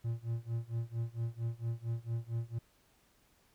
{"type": "tone with tremolo", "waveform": "triangle", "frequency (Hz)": 116, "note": "A#2", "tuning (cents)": -8, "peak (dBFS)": -29, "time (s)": [0.04, 2.59], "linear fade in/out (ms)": 10, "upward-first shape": "sine", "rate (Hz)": 4.4, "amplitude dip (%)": 95, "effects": ["pink hiss -69 dBFS RMS until 3.54 s"]}